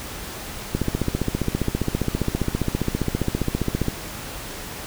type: click train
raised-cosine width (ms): 3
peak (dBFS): -8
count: 48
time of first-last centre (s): 0.75-3.883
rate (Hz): 15
effects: pink hiss -34 dBFS RMS until 4.86 s